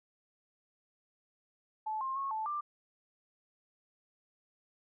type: tone with pitch steps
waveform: sine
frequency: 867 / 1061 / 1094 / 874 / 1185 Hz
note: A5 / C6 / C#6 / A5 / D6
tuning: -26 / +24 / -23 / -12 / +15 cents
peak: -33 dBFS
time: 1.86-2.61 s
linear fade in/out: 10 ms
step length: 150 ms
effects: none